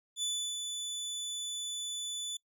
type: tone with ADSR envelope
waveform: 25% pulse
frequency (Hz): 3484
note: A7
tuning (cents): -18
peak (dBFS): -27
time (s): 0.16-2.37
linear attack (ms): 65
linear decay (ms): 340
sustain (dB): -5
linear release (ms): 5
effects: noise-tail reverb RT60 0.1 s tail -24 dB re dry